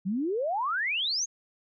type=exponential sweep; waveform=sine; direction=up; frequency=176.4 to 6710 Hz; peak=-26 dBFS; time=0.05-1.26 s; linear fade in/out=20 ms; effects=none